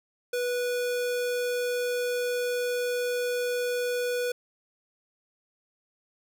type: tone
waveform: square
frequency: 490.4 Hz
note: B4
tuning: 12 cents flat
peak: -27 dBFS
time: 0.33-4.32 s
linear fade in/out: 5 ms
effects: none